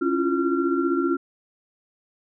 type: tone cluster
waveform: sine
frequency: 276 / 333.2 / 348.5 / 1371 Hz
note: C#4 / E4 / F4 / F6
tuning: -7 / +19 / -4 / -32 cents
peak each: -24 / -28 / -23 / -29 dBFS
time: 0.01-1.17 s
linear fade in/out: 10 ms
effects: none